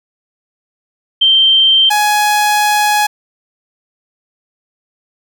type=tone pair in turn; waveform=sine / sawtooth; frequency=3136 / 837.6 Hz; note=G7 / G#5; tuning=0 / +15 cents; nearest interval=octave + major seventh; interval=2285 cents; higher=first; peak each=-6 dBFS; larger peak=neither; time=1.21-1.9 / 1.9-3.07 s; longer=second; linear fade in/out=10 ms; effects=none